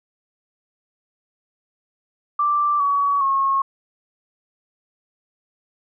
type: tone with pitch steps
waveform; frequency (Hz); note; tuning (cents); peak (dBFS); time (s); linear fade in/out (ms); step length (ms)
sine; 1174.7 / 1130.8 / 1088.5; D6 / C#6 / C#6; 0 / +34 / -32; -16; 2.39-3.62; 5; 410
effects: none